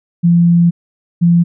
sine tone pair in turn, 171.4 / 171.4 Hz, F3 / F3, -32 / -32 cents, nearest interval unison, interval 0 cents, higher neither, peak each -6 dBFS, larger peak neither, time 0.23-0.71 / 1.21-1.44 s, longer first, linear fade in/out 20 ms, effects none

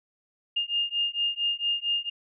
sine beating tone pair, 2822 / 2826.4 Hz, F7 / F7, +17 / +20 cents, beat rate 4.4 Hz, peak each -28 dBFS, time 0.56-2.1 s, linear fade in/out 10 ms, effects none

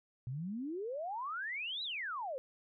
sine exponential two-way sweep, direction up then down, 118.8 to 4027 to 497 Hz, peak -37 dBFS, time 0.27-2.38 s, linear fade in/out 0 ms, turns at 1.83 s, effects none

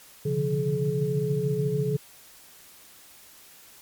sine tone cluster, 129.6 / 143.7 / 150.2 / 174.8 / 426.2 Hz, C3 / D3 / D3 / F3 / G#4, -16 / -37 / +39 / +2 / +45 cents, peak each -32 / -27 / -36 / -31 / -27 dBFS, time 0.25-1.97 s, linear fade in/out 10 ms, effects white hiss -51 dBFS RMS until 3.81 s + MP3 96 kbps

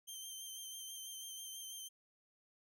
15% pulse tone with vibrato, 3136 Hz, G7, in tune, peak -39 dBFS, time 0.07-1.89 s, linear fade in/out 20 ms, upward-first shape sine, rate 6.1 Hz, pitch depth 24 cents each way, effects none

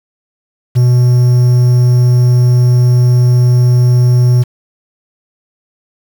triangle tone with quantisation, 123.47 Hz, B2, in tune, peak -3 dBFS, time 0.75-4.44 s, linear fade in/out 20 ms, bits 5, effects none

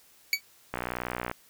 25% pulse tone with exponential decay, 2270 Hz, C#7, 41 cents sharp, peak -14 dBFS, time 0.33-0.41 s, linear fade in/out 1 ms, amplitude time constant 16 ms
click train, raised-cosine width 0.5 ms, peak -16 dBFS, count 36, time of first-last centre 0.74-1.314 s, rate 61 Hz
effects white hiss -59 dBFS RMS until 1.49 s

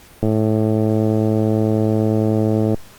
click train, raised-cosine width 2 ms, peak -5 dBFS, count 275, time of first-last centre 0.23-2.744 s, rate 109 Hz, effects pink hiss -45 dBFS RMS until 2.98 s + Opus 48 kbps

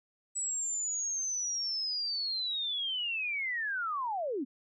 sine linear sweep, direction down, 7902 to 233.1 Hz, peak -31 dBFS, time 0.35-4.45 s, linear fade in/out 20 ms, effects none

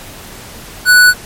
square tone, 1480 Hz, F#6, in tune, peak -4 dBFS, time 0.85-1.14 s, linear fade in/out 50 ms, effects pink hiss -32 dBFS RMS until 1.25 s + MP3 64 kbps

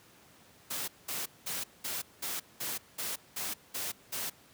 white noise bursts, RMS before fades -36 dBFS, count 10, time 0.7-4.3 s, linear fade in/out 10 ms, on 180 ms, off 200 ms, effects pink hiss -59 dBFS RMS until 4.53 s + high-pass 100 Hz 12 dB/octave

